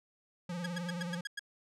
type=tone with vibrato; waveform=square; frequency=174.61 Hz; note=F3; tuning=in tune; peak=-37 dBFS; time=0.49-1.21 s; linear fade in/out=5 ms; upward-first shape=sine; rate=19 Hz; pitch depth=65 cents each way
type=tone bursts; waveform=sawtooth; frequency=1652 Hz; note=G#6; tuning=10 cents flat; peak=-32 dBFS; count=7; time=0.64-1.394 s; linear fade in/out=5 ms; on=22 ms; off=100 ms
effects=low-pass 8000 Hz 12 dB/octave